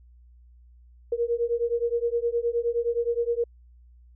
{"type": "beating tone pair", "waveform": "sine", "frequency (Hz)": [466.9, 476.5], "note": ["A#4", "A#4"], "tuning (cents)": [3, 38], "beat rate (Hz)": 9.6, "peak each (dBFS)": -26, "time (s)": [1.12, 3.44], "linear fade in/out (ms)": 5, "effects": ["added 60 Hz sine -50 dBFS peak until 4.15 s"]}